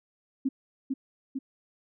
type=tone with echo; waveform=sine; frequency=266.4 Hz; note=C4; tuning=31 cents sharp; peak=-23 dBFS; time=0.45-0.49 s; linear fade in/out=10 ms; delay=450 ms; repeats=2; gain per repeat=-3 dB; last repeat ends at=1.39 s; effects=none